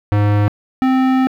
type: tone pair in turn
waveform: square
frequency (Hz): 103.4 / 260.6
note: G#2 / C4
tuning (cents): -7 / -7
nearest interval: octave + major third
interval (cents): 1600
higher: second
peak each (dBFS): -12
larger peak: neither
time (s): 0.12-0.48 / 0.82-1.27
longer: second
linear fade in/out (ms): 0
effects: low-pass 2000 Hz 12 dB/octave + 7-bit